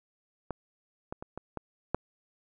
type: clicks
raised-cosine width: 1 ms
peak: -19 / -22 / -26 / -24 / -21 / -12 dBFS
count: 6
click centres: 0.507 / 1.125 / 1.225 / 1.376 / 1.573 / 1.946 s
effects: none